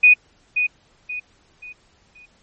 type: tone with echo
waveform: sine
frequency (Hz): 2479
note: D#7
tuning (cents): -7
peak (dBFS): -7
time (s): 0.03-0.14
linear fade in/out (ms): 10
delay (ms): 530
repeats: 4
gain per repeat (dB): -9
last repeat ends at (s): 2.26
effects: pink hiss -58 dBFS RMS until 2.42 s + MP3 32 kbps